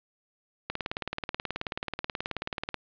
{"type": "click train", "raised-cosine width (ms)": 0.3, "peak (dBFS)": -15, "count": 39, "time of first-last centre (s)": [0.7, 2.743], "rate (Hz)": 18.6, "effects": ["resampled to 11025 Hz", "8-bit"]}